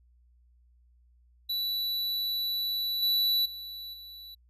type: tone with level steps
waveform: square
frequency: 3951 Hz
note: B7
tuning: in tune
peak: -29 / -24 / -39 / -44 dBFS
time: 1.49-4.35 s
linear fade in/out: 10 ms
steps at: 3.02 / 3.45 / 3.93 s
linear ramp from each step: 10 ms
effects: added 60 Hz sine -59 dBFS peak until 4.49 s + resampled to 32000 Hz